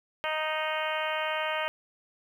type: harmonic tone with a mistuned harmonic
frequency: 311.1 Hz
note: D#4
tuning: in tune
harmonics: 2 / 3 / 4 / 5 / 6 / 7 / 8 / 9 / 10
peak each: -33 / -35 / -36 / -37 / -38 / -38 / -39 / -40 / -40 dBFS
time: 0.24-1.68 s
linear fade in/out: 0 ms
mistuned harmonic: 10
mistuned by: -15 cents
effects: 10-bit